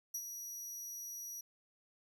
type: tone with ADSR envelope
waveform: sawtooth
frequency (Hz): 5800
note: F#8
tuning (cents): -35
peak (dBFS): -34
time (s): 0.14-1.41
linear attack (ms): 7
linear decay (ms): 62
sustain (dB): -7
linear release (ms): 6
effects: none